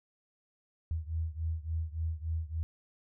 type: beating tone pair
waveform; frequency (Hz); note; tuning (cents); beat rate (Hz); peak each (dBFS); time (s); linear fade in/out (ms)
sine; 79.6 / 83.1; D#2 / E2; +40 / +15; 3.5; -34 / -36; 0.91-2.63; 0
effects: none